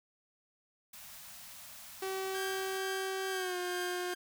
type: band-stop noise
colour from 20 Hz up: white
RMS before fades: -50 dBFS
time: 0.93-2.78 s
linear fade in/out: 5 ms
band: 260 to 560 Hz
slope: 96 dB/octave
type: tone with pitch glide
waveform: sawtooth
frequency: 382.2 to 358.7 Hz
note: G4 to F4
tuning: -44 to +46 cents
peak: -31 dBFS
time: 2.02-4.14 s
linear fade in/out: 5 ms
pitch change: -110 cents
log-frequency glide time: 3.3-3.57 s
type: tone with tremolo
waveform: sawtooth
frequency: 1593 Hz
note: G6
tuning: 27 cents sharp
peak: -34 dBFS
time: 2.34-4.15 s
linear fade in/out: 10 ms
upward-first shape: triangle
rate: 2.2 Hz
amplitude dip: 55%
effects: none